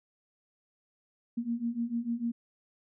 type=beating tone pair; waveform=sine; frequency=230.8 / 237.5 Hz; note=A#3 / A#3; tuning=-17 / +33 cents; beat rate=6.7 Hz; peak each=-34 / -32 dBFS; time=1.37-2.32 s; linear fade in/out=10 ms; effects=none